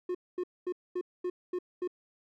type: tone bursts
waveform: triangle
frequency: 360 Hz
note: F#4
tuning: 47 cents flat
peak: -28 dBFS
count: 7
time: 0.09-1.876 s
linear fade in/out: 5 ms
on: 58 ms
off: 230 ms
effects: none